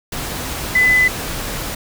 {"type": "tone in noise", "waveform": "sine", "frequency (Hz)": 2007, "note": "B6", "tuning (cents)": 27, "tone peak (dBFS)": -10, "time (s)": [0.75, 1.08], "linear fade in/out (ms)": 5, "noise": "pink", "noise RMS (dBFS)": -25, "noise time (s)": [0.12, 1.75], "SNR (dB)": 12, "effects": []}